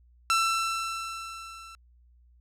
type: tone with level ramp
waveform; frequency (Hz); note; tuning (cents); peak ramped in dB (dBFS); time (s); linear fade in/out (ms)
sawtooth; 1338; E6; +25; -17 to -41; 0.3-1.75; 0
effects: added 60 Hz sine -56 dBFS peak until 2.4 s + low-pass 10000 Hz 12 dB/octave